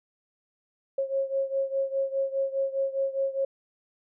sine beating tone pair, 541 / 545.9 Hz, C#5 / C#5, -42 / -27 cents, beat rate 4.9 Hz, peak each -27 / -30 dBFS, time 0.98-3.45 s, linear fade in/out 5 ms, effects none

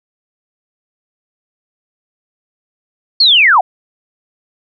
sine linear sweep, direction down, 4465 to 662 Hz, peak -5 dBFS, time 3.2-3.61 s, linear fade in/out 5 ms, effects none

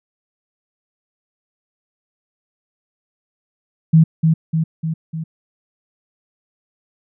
sine tone with echo, 160.8 Hz, E3, 43 cents flat, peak -6 dBFS, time 3.93-4.04 s, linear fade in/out 10 ms, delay 300 ms, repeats 4, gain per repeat -4 dB, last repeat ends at 5.24 s, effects none

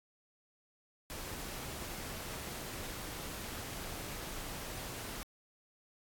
pink noise, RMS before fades -43 dBFS, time 1.1-5.23 s, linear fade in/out 0 ms, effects AAC 64 kbps

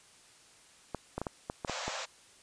clicks, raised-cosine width 1 ms, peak -20 dBFS, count 8, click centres 0.947 / 1.18 / 1.216 / 1.268 / 1.499 / 1.648 / 1.697 / 1.88 s
pink band-pass noise, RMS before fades -39 dBFS, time 1.67-2.06 s, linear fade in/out 20 ms, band 510 to 7600 Hz, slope 96 dB/octave
effects white hiss -59 dBFS RMS until 2.42 s + resampled to 22050 Hz

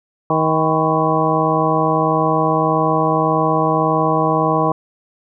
harmonic tone with a mistuned harmonic, 158.1 Hz, D#3, 28 cents sharp, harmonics 1 / 2 / 3 / 4 / 5 / 6 / 7, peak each -21 / -21 / -21 / -21 / -21 / -21 / -21 dBFS, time 0.3-4.72 s, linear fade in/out 2 ms, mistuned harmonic 6, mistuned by +100 cents, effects none

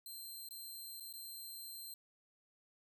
10% pulse tone with dropouts, 4142 Hz, C8, 18 cents flat, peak -40 dBFS, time 0.06-1.94 s, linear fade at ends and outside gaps 2 ms, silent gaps 0.488-0.508 / 1-1.006 / 1.128-1.137 s, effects none

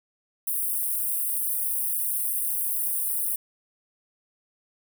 white high-pass noise, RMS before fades -27 dBFS, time 0.47-3.36 s, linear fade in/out 5 ms, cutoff 8800 Hz, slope 96 dB/octave, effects none

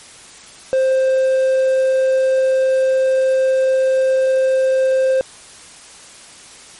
triangle tone, 525 Hz, C5, 6 cents sharp, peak -10 dBFS, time 0.73-5.21 s, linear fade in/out 0 ms, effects white hiss -40 dBFS RMS until 6.79 s + MP3 48 kbps

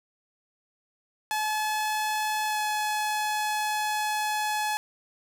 sawtooth tone with pitch glide, 857 to 850.1 Hz, A5 to G#5, -46 to +40 cents, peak -22 dBFS, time 1.31-4.77 s, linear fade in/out 0 ms, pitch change -14 cents, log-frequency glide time 2.47-2.58 s, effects none

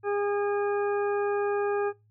harmonic tone, 407.7 Hz, G#4, 32 cents flat, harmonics 1 / 2 / 3 / 4 / 6, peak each -26 / -33 / -37 / -38 / -45 dBFS, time 0.03-1.93 s, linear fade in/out 50 ms, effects noise-tail reverb RT60 0.2 s tail -21 dB re dry + added 107 Hz sine -60 dBFS peak until 2.1 s

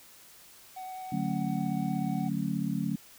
triangle tone with vibrato, 748 Hz, F#5, 19 cents sharp, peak -36 dBFS, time 0.76-2.29 s, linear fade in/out 10 ms, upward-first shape triangle, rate 9.6 Hz, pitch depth 10 cents each way
sine chord, D major seventh, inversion none, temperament just, 146.83 / 183.54 / 220.2 / 275.3 Hz, D3 / F#3 / A3 / C#4, 0 / -14 / +2 / -12 cents, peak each -35 / -32 / -33 / -35 dBFS, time 1.12-2.96 s, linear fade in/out 5 ms
effects white hiss -54 dBFS RMS until 3.18 s

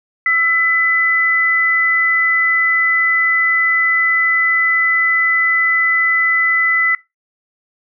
sine tone pair together, 1332.3 / 2002 Hz, E6 / B6, +18 / +23 cents, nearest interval perfect fifth, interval 705 cents, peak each -20 / -12 dBFS, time 0.26-6.95 s, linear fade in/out 2 ms, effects noise-tail reverb RT60 0.2 s tail -20 dB re dry

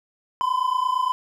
triangle tone pair together, 1000 / 1028.7 Hz, B5 / C6, +21 / -30 cents, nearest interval unison, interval 49 cents, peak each -21 dBFS, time 0.41-1.12 s, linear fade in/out 0 ms, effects none

